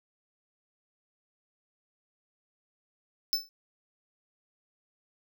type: tone with exponential decay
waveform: square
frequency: 5274 Hz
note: E8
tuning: in tune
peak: -21 dBFS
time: 3.33-3.49 s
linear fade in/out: 0 ms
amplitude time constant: 34 ms
effects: none

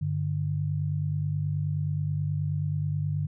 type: tone pair together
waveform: sine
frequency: 99.11 / 148.5 Hz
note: G2 / D3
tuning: +20 / +20 cents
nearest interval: perfect fifth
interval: 700 cents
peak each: -30 / -27 dBFS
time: 0.01-3.27 s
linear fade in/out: 10 ms
effects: none

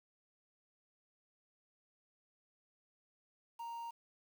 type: tone with quantisation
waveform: triangle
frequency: 931 Hz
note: A#5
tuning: 2 cents flat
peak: -40 dBFS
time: 3.59-3.91 s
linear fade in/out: 10 ms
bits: 10
effects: none

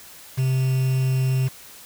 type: tone with quantisation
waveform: triangle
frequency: 130.81 Hz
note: C3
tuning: in tune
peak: -16 dBFS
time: 0.37-1.49 s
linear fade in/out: 20 ms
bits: 6
effects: white hiss -44 dBFS RMS until 1.85 s

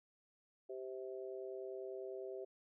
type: harmonic tone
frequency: 130 Hz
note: C3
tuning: 11 cents flat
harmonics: 3 / 4 / 5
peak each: -45 / -50 / -51 dBFS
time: 0.69-2.45 s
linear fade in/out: 10 ms
effects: none

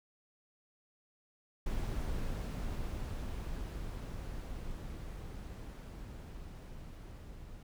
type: noise with level ramp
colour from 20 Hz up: brown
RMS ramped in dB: -36 to -49 dBFS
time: 1.66-7.63 s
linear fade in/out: 5 ms
effects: none

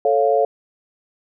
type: chord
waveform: sine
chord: A augmented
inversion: none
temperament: equal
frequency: 440 / 554.4 / 698.5 Hz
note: A4 / C#5 / E#5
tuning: 0 / 0 / 0 cents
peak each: -18 dBFS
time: 0.05-0.45 s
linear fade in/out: 2 ms
effects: none

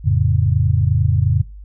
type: chord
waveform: sine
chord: F augmented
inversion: none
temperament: equal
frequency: 87.31 / 110 / 138.59 Hz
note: F2 / A2 / C#3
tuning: 0 / 0 / 0 cents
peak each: -17 dBFS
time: 0.04-1.43 s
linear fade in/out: 20 ms
effects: noise-tail reverb RT60 0.2 s tail -17 dB re dry + added 50 Hz sine -33 dBFS peak until 1.64 s

